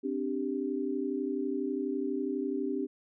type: chord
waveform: sine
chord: C suspended second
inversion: none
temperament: equal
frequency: 261.6 / 293.7 / 392 Hz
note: C4 / D4 / G4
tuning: 0 / 0 / 0 cents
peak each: -34 dBFS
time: 0.03-2.87 s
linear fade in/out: 20 ms
effects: none